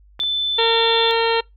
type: clicks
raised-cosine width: 0.5 ms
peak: -19 / -25 dBFS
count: 2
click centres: 0.194 / 0.235 s
type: tone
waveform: sine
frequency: 3520 Hz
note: A7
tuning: in tune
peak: -18 dBFS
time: 0.2-1.11 s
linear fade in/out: 0 ms
type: harmonic tone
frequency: 457.5 Hz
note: A#4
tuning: 32 cents flat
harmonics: 1 / 2 / 3 / 4 / 5 / 6 / 7 / 8 / 9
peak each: -18 / -21 / -28 / -28 / -31 / -27 / -26 / -32 / -29 dBFS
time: 0.58-1.41 s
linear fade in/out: 10 ms
effects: noise-tail reverb RT60 0.2 s tail -25 dB re dry + added 50 Hz sine -47 dBFS peak until 1.56 s

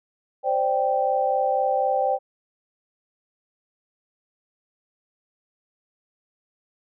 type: chord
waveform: sine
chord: C suspended second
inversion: none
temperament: equal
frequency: 523.3 / 587.3 / 784 Hz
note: C5 / D5 / G5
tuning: 0 / 0 / 0 cents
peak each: -24 / -26 / -22 dBFS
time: 0.43-2.19 s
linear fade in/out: 50 ms
effects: none

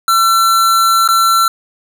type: tone with dropouts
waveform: square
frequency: 1350 Hz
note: E6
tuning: 41 cents sharp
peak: -9 dBFS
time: 0.08-1.48 s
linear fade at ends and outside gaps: 2 ms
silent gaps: 1.077-1.087 s
effects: none

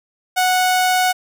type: tone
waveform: sawtooth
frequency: 737 Hz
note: F#5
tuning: 7 cents flat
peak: -10 dBFS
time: 0.36-1.13 s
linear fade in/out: 20 ms
effects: none

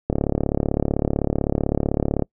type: click train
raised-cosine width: 2 ms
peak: -6 dBFS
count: 77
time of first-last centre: 0.1-2.223 s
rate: 35.8 Hz
effects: noise-tail reverb RT60 0.1 s tail -26 dB re dry

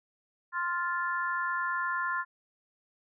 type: harmonic tone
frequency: 349.2 Hz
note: F4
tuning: in tune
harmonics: 3 / 4 / 5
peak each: -32 / -33 / -34 dBFS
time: 0.52-2.25 s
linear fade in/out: 50 ms
effects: none

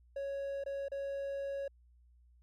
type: tone with dropouts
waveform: triangle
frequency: 554.4 Hz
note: C#5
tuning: in tune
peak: -34 dBFS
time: 0.16-1.68 s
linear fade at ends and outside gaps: 5 ms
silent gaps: 0.639-0.661 / 0.884-0.917 s
effects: added 60 Hz sine -61 dBFS peak until 2.42 s

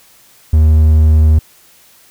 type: tone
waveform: triangle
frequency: 77.78 Hz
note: D#2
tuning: in tune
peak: -3 dBFS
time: 0.53-1.39 s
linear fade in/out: 5 ms
effects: white hiss -46 dBFS RMS until 2.1 s

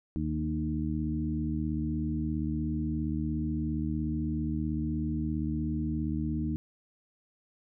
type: harmonic tone with a mistuned harmonic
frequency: 77 Hz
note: D#2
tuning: 17 cents flat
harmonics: 1 / 2 / 3 / 4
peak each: -34 / -34 / -34 / -34 dBFS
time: 0.16-6.56 s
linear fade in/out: 0 ms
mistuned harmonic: 2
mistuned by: +15 cents
effects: none

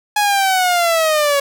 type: linear sweep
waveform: sawtooth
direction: down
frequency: 840 to 556 Hz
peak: -9 dBFS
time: 0.16-1.4 s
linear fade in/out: 5 ms
effects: none

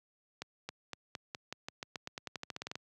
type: accelerating click train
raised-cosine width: 0.2 ms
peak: -22 dBFS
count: 20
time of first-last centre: 0.42-2.755 s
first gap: 270 ms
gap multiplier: 0.9
effects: high-pass 100 Hz 12 dB/octave

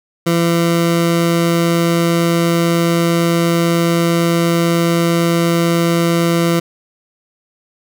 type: tone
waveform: 20% pulse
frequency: 169 Hz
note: E3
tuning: 43 cents sharp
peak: -7 dBFS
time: 0.26-6.6 s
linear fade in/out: 10 ms
effects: none

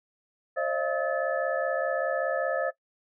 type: tone cluster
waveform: sine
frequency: 535 / 611 / 676 / 1281 / 1735 Hz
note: C5 / D#5 / E5 / E6 / A6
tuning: +38 / -32 / +43 / -50 / -25 cents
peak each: -29 / -31 / -32 / -36 / -33 dBFS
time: 0.56-2.71 s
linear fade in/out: 20 ms
effects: noise-tail reverb RT60 0.1 s tail -18 dB re dry

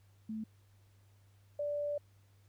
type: tone pair in turn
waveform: sine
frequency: 218.8 / 584.1 Hz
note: A3 / D5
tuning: -9 / -10 cents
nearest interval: octave + perfect fourth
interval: 1699 cents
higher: second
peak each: -37 / -33 dBFS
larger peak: second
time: 0.29-0.44 / 1.59-1.98 s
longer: second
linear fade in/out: 5 ms
effects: added 99 Hz sine -62 dBFS peak until 2.48 s + pink hiss -73 dBFS RMS until 2.48 s

